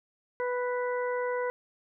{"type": "harmonic tone", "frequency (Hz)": 493.9, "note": "B4", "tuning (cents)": 0, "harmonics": [1, 2, 3, 4], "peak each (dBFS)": [-29, -35, -39, -41], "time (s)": [0.4, 1.5], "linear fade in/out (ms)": 0, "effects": []}